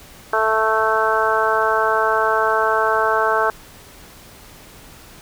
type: harmonic tone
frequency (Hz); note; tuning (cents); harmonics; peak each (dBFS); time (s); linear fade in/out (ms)
220; A3; 0; 2 / 3 / 4 / 5 / 6 / 7; -22 / -22 / -22 / -22 / -22 / -22; 0.33-3.5; 2
effects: pink hiss -43 dBFS RMS until 5.21 s